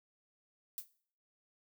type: noise with exponential decay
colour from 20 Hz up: violet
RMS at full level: -37 dBFS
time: 0.78-0.88 s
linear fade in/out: 0 ms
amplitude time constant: 21 ms
effects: noise-tail reverb RT60 0.5 s tail -18 dB re dry